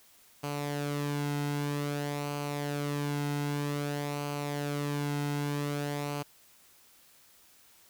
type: tone with flanger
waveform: sawtooth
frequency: 144.8 Hz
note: D3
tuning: 24 cents flat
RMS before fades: -33 dBFS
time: 0.43-6.23 s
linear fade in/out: 10 ms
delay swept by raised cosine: 0.55 to 1.75 ms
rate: 0.52 Hz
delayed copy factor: -0.5
effects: white hiss -60 dBFS RMS until 7.89 s